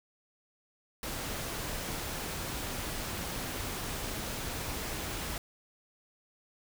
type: noise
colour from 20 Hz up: pink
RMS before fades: -37 dBFS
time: 1.03-5.38 s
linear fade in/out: 2 ms
effects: none